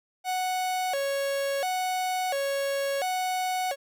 45% pulse tone with vibrato, 640 Hz, D#5, 49 cents sharp, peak -26 dBFS, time 0.24-3.76 s, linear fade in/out 50 ms, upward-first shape square, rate 0.72 Hz, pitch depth 250 cents each way, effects none

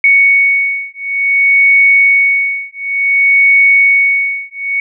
sine beating tone pair, 2225 / 2225.56 Hz, C#7 / C#7, +6 / +6 cents, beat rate 0.56 Hz, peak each -10 dBFS, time 0.04-4.8 s, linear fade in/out 2 ms, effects none

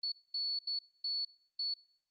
sine tone bursts at uneven times, 4428 Hz, C#8, 3 cents flat, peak -33 dBFS, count 5, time 0.03-0.12 / 0.34-0.59 / 0.67-0.79 / 1.04-1.25 / 1.59-1.74 s, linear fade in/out 5 ms, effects noise-tail reverb RT60 0.6 s tail -21 dB re dry + Opus 32 kbps

